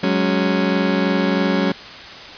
30% pulse chord, F# suspended second, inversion none, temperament just, 185 / 208.1 / 277.5 Hz, F#3 / G#3 / C#4, 0 / +4 / +2 cents, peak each -17 / -19 / -18 dBFS, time 0.03-1.72 s, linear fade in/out 5 ms, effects white hiss -35 dBFS RMS until 2.37 s + resampled to 11025 Hz

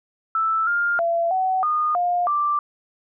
sine tone with pitch steps, 1320 / 1405 / 677 / 752 / 1225 / 708 / 1176 Hz, E6 / F6 / E5 / F#5 / D#6 / F5 / D6, +2 / +10 / +46 / +28 / -27 / +23 / +2 cents, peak -18 dBFS, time 0.35-2.59 s, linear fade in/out 2 ms, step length 320 ms, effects none

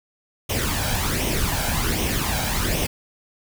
pink noise with flanger, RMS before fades -23 dBFS, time 0.49-2.87 s, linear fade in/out 10 ms, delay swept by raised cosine 0.33 to 1.3 ms, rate 1.3 Hz, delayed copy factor +0.6, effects none

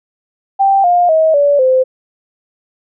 sine tone with pitch steps, 784 / 706.6 / 636.8 / 573.9 / 517.2 Hz, G5 / F5 / D#5 / D5 / C5, 0 / +20 / +40 / -40 / -20 cents, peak -7 dBFS, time 0.59-1.84 s, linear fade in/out 20 ms, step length 250 ms, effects none

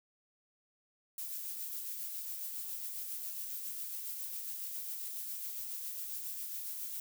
violet noise with tremolo, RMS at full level -40 dBFS, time 1.18-7 s, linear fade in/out 2 ms, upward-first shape sine, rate 7.3 Hz, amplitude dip 30%, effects none

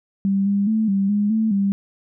sine tone with pitch steps, 196.1 / 200.3 / 219.4 / 196.2 / 206 / 220.5 / 198.1 Hz, G3 / G3 / A3 / G3 / G#3 / A3 / G3, +1 / +38 / -5 / +2 / -14 / +4 / +18 cents, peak -16 dBFS, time 0.25-1.72 s, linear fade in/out 0 ms, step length 210 ms, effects none

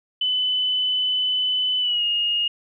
sine tone with pitch glide, 3010 to 2854 Hz, F#7 to F7, +29 to +37 cents, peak -19 dBFS, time 0.21-2.48 s, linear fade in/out 5 ms, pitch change -92 cents, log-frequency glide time 1.79-2.04 s, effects none

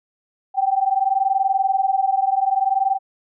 sine tone pair together, 765.4 / 786 Hz, G5 / G5, -42 / +4 cents, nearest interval unison, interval 46 cents, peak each -19 dBFS, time 0.54-2.99 s, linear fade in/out 50 ms, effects none

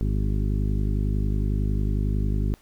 harmonic tone with a mistuned harmonic, 51 Hz, G#1, 31 cents flat, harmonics 1 / 2 / 3 / 4 / 5 / 6 / 7 / 8, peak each -23 / -27 / -32 / -32 / -36 / -40 / -42 / -43 dBFS, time 0.01-2.54 s, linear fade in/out 0 ms, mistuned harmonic 7, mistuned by +29 cents, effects pink hiss -58 dBFS RMS until 2.61 s

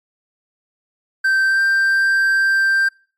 triangle tone with pitch glide, 1558 to 1575.2 Hz, G6 to G6, -11 to +8 cents, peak -11 dBFS, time 1.24-2.89 s, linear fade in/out 10 ms, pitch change +19 cents, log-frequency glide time 1.46-1.61 s, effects noise-tail reverb RT60 0.4 s tail -25 dB re dry + MP3 64 kbps

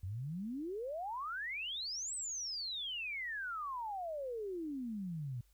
sine exponential two-way sweep, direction up then down, 86.6 to 8240 to 116.6 Hz, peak -38 dBFS, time 0.03-5.41 s, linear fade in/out 5 ms, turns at 2.15 s, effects added 50 Hz sine -66 dBFS peak until 5.53 s + white hiss -75 dBFS RMS until 5.53 s

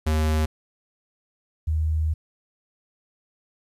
square / sine tone pair in turn, 77.78 / 78.41 Hz, D#2 / D#2, 0 / +14 cents, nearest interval unison, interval 14 cents, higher second, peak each -20 dBFS, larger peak neither, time 0.06-0.46 / 1.67-2.14 s, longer second, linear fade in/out 10 ms, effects resampled to 32000 Hz + 10-bit

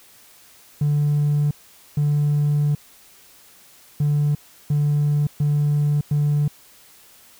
triangle tone bursts at uneven times, 146.83 Hz, D3, in tune, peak -13 dBFS, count 6, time 0.81-1.51 / 1.97-2.75 / 4-4.35 / 4.7-5.27 / 5.4-6.01 / 6.11-6.48 s, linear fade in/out 5 ms, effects tanh soft clip ceiling -12 dBFS + white hiss -50 dBFS RMS until 7.39 s

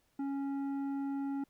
sine tone with tanh clipping, 276.9 Hz, C#4, 2 cents flat, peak -35 dBFS, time 0.19-1.44 s, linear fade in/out 5 ms, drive 9 dB, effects pink hiss -74 dBFS RMS until 1.49 s

